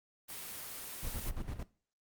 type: noise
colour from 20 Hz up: white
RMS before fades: -44 dBFS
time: 0.28-1.31 s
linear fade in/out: 20 ms
type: noise with tremolo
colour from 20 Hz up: brown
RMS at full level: -37 dBFS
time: 1.03-1.63 s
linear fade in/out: 2 ms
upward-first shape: square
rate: 8.9 Hz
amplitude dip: 65%
effects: noise-tail reverb RT60 0.4 s tail -19 dB re dry + Opus 24 kbps